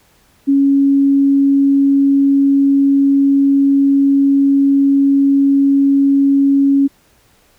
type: tone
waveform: sine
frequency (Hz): 277.2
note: C#4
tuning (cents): 0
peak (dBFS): -8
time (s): 0.47-6.88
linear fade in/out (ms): 20
effects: pink hiss -53 dBFS RMS until 7.58 s